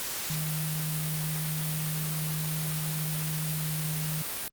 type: tone in noise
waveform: sine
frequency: 155.56 Hz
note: D#3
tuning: in tune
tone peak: -30 dBFS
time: 0.3-4.22 s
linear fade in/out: 0 ms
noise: white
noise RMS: -34 dBFS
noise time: 0-4.48 s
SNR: +1 dB
effects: Opus 48 kbps